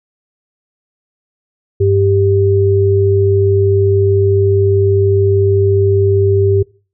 sine tone pair together, 98.54 / 393.7 Hz, G2 / G4, +10 / +8 cents, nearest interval 2 octaves, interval 2398 cents, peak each -11 dBFS, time 1.8-6.63 s, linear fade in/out 10 ms, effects noise-tail reverb RT60 0.4 s tail -24 dB re dry

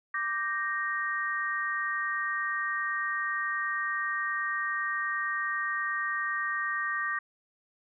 sine chord, G minor, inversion second, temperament equal, 1174.7 / 1568 / 1864.7 Hz, D6 / G6 / Bb6, 0 / 0 / 0 cents, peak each -33 / -35 / -31 dBFS, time 0.14-7.19 s, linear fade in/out 5 ms, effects none

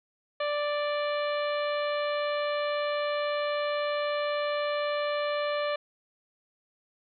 harmonic tone, 587.3 Hz, D5, in tune, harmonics 1 / 2 / 3 / 4 / 5 / 6 / 7, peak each -28 / -34 / -38 / -40 / -42 / -44 / -45 dBFS, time 0.4-5.76 s, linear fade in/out 5 ms, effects none

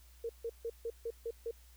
sine tone bursts, 462.3 Hz, A#4, 14 cents flat, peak -35 dBFS, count 7, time 0.24-1.511 s, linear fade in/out 5 ms, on 53 ms, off 150 ms, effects added 60 Hz sine -57 dBFS peak until 1.76 s + white hiss -65 dBFS RMS until 1.76 s

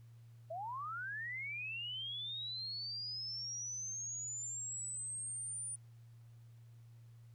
sine linear sweep, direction up, 622.3 to 9397 Hz, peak -40 dBFS, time 0.5-5.76 s, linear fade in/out 10 ms, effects added 116 Hz sine -55 dBFS peak until 7.34 s + pink hiss -75 dBFS RMS until 7.34 s

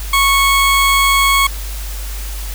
20% pulse tone, 1103 Hz, C#6, 9 cents flat, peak -5 dBFS, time 0.13-1.47 s, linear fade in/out 5 ms, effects added 50 Hz sine -22 dBFS peak until 2.54 s + white hiss -31 dBFS RMS until 2.54 s

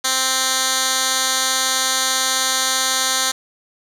10% pulse tone with band-pass filter, 261.6 Hz, C4, in tune, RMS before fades -19 dBFS, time 0.04-3.32 s, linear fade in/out 10 ms, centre 6100 Hz, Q 0.98, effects none

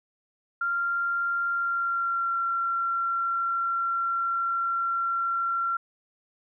sine tone with pitch glide, 1388 to 1366.5 Hz, F6 to F6, -11 to -38 cents, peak -24 dBFS, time 0.61-5.77 s, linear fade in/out 5 ms, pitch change -27 cents, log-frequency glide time 1.51-2.38 s, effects none

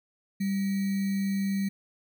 sine tone with sample-and-hold, 196 Hz, G3, in tune, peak -25 dBFS, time 0.4-1.69 s, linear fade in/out 10 ms, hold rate 2100 Hz, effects none

